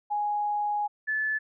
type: tone pair in turn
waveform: sine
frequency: 830.6 / 1734.7 Hz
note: G#5 / A6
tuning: 0 / -25 cents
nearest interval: octave + minor second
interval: 1275 cents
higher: second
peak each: -25 dBFS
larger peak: neither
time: 0.1-0.88 / 1.07-1.39 s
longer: first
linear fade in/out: 20 ms
effects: none